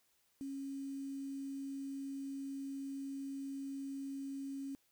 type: tone with quantisation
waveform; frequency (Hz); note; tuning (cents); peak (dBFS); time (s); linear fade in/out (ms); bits
sine; 274.1; C#4; -19; -40; 0.41-4.75; 0; 10
effects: white hiss -75 dBFS RMS until 4.91 s